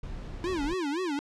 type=noise; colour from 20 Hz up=brown; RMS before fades=-38 dBFS; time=0.03-0.74 s; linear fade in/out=5 ms
type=tone with vibrato; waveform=square; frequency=324.7 Hz; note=E4; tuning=26 cents flat; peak=-29 dBFS; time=0.44-1.19 s; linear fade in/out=0 ms; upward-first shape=sine; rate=3.9 Hz; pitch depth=260 cents each way
effects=low-pass 6000 Hz 12 dB/octave